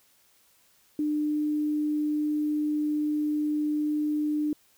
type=tone with quantisation; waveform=sine; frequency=300.2 Hz; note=D4; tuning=38 cents sharp; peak=-24 dBFS; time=0.99-4.53 s; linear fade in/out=2 ms; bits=9; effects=white hiss -63 dBFS RMS until 4.77 s